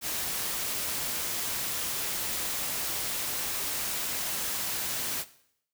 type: noise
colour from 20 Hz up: white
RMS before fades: -32 dBFS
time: 0.01-5.25 s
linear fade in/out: 50 ms
effects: noise-tail reverb RT60 0.7 s tail -17 dB re dry